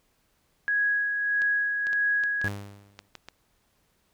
sine tone with tremolo, 1661.2 Hz, G#6, in tune, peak -21 dBFS, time 0.68-2.48 s, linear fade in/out 0 ms, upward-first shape sine, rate 1.6 Hz, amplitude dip 40%
clicks, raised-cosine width 0.2 ms, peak -23 dBFS, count 8, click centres 1.419 / 1.869 / 1.931 / 2.237 / 2.415 / 2.991 / 3.153 / 3.286 s
sawtooth tone with exponential decay, 100.8 Hz, G2, 49 cents sharp, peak -24 dBFS, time 2.44-3.09 s, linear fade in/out 0 ms, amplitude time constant 140 ms
effects pink hiss -69 dBFS RMS until 4.13 s

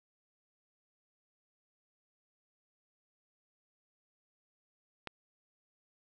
click, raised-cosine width 0.3 ms, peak -23 dBFS, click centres 5.073 s, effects none

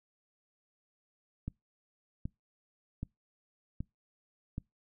click train, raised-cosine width 5 ms, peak -24 dBFS, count 5, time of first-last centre 1.48-4.581 s, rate 1.29 Hz, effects noise-tail reverb RT60 0.2 s tail -26 dB re dry

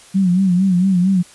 sine tone with vibrato, 185 Hz, F#3, in tune, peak -11 dBFS, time 0.14-1.23 s, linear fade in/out 20 ms, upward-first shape sine, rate 4.4 Hz, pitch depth 93 cents each way, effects white hiss -44 dBFS RMS until 1.34 s + resampled to 24000 Hz

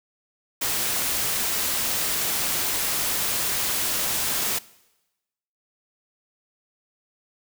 white noise, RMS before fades -25 dBFS, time 0.61-4.59 s, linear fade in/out 10 ms, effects noise-tail reverb RT60 1.0 s tail -21 dB re dry

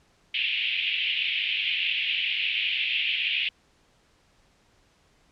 pink band-pass noise, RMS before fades -27 dBFS, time 0.34-3.49 s, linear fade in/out 5 ms, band 2400 to 3200 Hz, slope 48 dB/octave, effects pink hiss -63 dBFS RMS until 5.31 s + low-pass 7000 Hz 12 dB/octave

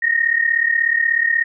sine tone pair together, 1841 / 1877.5 Hz, A#6 / A#6, -22 / +12 cents, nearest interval unison, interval 34 cents, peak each -17 dBFS, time 0.02-1.44 s, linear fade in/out 10 ms, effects none

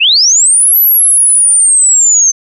sine linear two-way sweep, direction up then down, 2465 to 12000 to 6210 Hz, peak -4 dBFS, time 0-2.32 s, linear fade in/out 20 ms, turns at 0.79 s, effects none

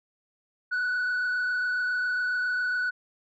sine tone with frequency modulation, 1480 Hz, F#6, in tune, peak -22 dBFS, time 0.71-2.91 s, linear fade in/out 20 ms, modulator 27.3 Hz, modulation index 0.89, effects tanh soft clip ceiling -24 dBFS

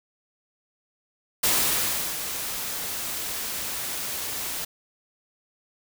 white noise with ADSR envelope, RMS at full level -21 dBFS, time 1.43-4.65 s, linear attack 8 ms, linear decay 700 ms, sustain -10 dB, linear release 7 ms, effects none

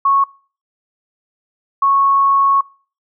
sine tone pair in turn, 1103 / 1103 Hz, C#6 / C#6, -9 / -9 cents, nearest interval unison, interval 0 cents, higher neither, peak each -10 dBFS, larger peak neither, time 0.05-0.24 / 1.82-2.61 s, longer second, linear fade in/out 5 ms, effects noise-tail reverb RT60 0.4 s tail -22 dB re dry

